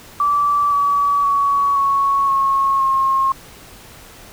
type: tone with pitch steps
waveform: sine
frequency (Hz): 1159 / 1141.7 / 1124.7 / 1107.9 / 1091.4 / 1075.2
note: D6 / D6 / C#6 / C#6 / C#6 / C6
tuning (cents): -23 / -49 / +25 / -1 / -27 / +47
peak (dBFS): -13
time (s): 0.2-3.32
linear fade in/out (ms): 2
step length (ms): 520
effects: pink hiss -41 dBFS RMS until 4.32 s